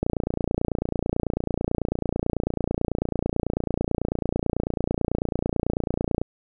click train, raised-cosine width 2 ms, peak -10 dBFS, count 181, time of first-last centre 0.03-6.216 s, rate 29.1 Hz, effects none

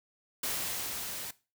white noise with level ramp, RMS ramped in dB -33 to -40 dBFS, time 0.43-1.31 s, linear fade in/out 5 ms, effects noise-tail reverb RT60 0.3 s tail -18 dB re dry

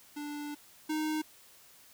square tone pair in turn, 293.7 / 309.4 Hz, D4 / D#4, 0 / -10 cents, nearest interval minor second, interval 90 cents, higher second, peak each -38 / -31 dBFS, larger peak second, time 0.16-0.55 / 0.89-1.22 s, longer first, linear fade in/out 10 ms, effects white hiss -58 dBFS RMS until 1.93 s

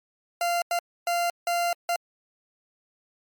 40% pulse tone bursts at uneven times, 693 Hz, F5, 14 cents flat, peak -22 dBFS, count 5, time 0.41-0.62 / 0.71-0.79 / 1.07-1.3 / 1.47-1.73 / 1.89-1.96 s, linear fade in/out 2 ms, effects MP3 96 kbps

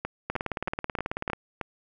two click trains, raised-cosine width 0.5 ms, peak -14 / -15 dBFS, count 20 / 6, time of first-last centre 0.3-1.333 / 0.05-1.613 s, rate 18.4 / 3.2 Hz, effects none

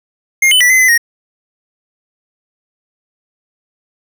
square tone with pitch steps, 2127 / 3013 / 1963 / 2045 / 2023 / 1870 Hz, C7 / F#7 / B6 / C7 / B6 / A#6, +28 / +31 / -11 / -40 / +41 / +5 cents, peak -7 dBFS, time 0.42-0.978 s, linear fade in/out 5 ms, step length 93 ms, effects none

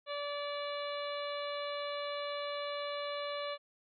harmonic tone with a mistuned harmonic, 578 Hz, D5, 28 cents flat, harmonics 1 / 2 / 3 / 4 / 5 / 6 / 7, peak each -38 / -42 / -49 / -48 / -49 / -48 / -48 dBFS, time 0.06-3.58 s, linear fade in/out 50 ms, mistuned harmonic 6, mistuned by +16 cents, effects none

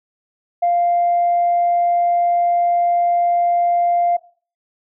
sine tone, 697 Hz, F5, 4 cents flat, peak -12 dBFS, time 0.62-4.17 s, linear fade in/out 10 ms, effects noise-tail reverb RT60 0.4 s tail -19 dB re dry + tanh soft clip ceiling -9 dBFS

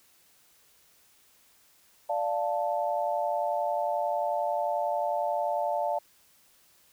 sine chord, D minor, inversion none, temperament equal, 587.3 / 698.5 / 880 Hz, D5 / F5 / A5, 0 / 0 / 0 cents, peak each -30 / -30 / -31 dBFS, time 2.09-5.99 s, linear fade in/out 10 ms, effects white hiss -62 dBFS RMS until 6.92 s

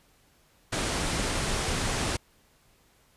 pink low-pass noise, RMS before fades -29 dBFS, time 0.72-2.17 s, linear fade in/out 10 ms, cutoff 10000 Hz, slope 48 dB/octave, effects pink hiss -63 dBFS RMS until 3.16 s + resampled to 32000 Hz

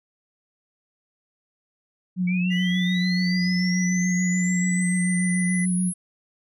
sine tone with vibrato, 180.8 Hz, F#3, 40 cents flat, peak -20 dBFS, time 2.16-5.93 s, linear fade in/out 50 ms, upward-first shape sine, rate 6.9 Hz, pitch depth 25 cents each way
sine linear sweep, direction up, 2248 to 10690 Hz, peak -30 dBFS, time 2.27-5.94 s, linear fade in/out 10 ms
triangle tone with pitch glide, 1975.5 to 2005 Hz, B6 to B6, 0 to +26 cents, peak -27 dBFS, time 2.5-5.66 s, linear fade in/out 20 ms, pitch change +26 cents, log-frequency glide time 2.63-3.5 s
effects none

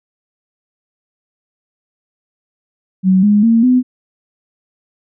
sine tone with pitch steps, 187.8 / 207.2 / 228.6 / 252.1 Hz, F#3 / G#3 / A#3 / B3, +26 / -4 / -34 / +36 cents, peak -7 dBFS, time 3.03-3.83 s, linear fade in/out 50 ms, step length 200 ms, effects none

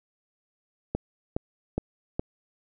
click train, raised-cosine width 2 ms, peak -13 dBFS, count 4, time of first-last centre 0.95-2.195 s, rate 2.41 Hz, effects none

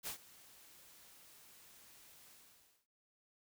white noise with ADSR envelope, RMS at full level -41 dBFS, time 0.03-2.87 s, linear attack 44 ms, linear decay 100 ms, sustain -20 dB, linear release 570 ms, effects none

